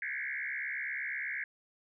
sine tone with frequency modulation, 1912 Hz, A#6, 43 cents sharp, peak -34 dBFS, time 0.02-1.44 s, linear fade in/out 2 ms, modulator 68.2 Hz, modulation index 4.7, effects none

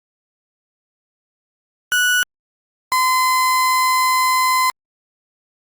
35% pulse tone pair in turn, 1474 / 1025.6 Hz, F#6 / C6, -7 / -35 cents, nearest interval tritone, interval 628 cents, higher first, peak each -12 dBFS, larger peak neither, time 1.92-2.23 / 2.92-4.7 s, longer second, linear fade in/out 0 ms, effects Opus 48 kbps

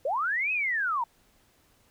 sine linear two-way sweep, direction up then down, 492.2 to 2585 to 894 Hz, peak -25 dBFS, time 0.05-1.04 s, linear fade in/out 5 ms, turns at 0.52 s, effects pink hiss -64 dBFS RMS until 1.9 s

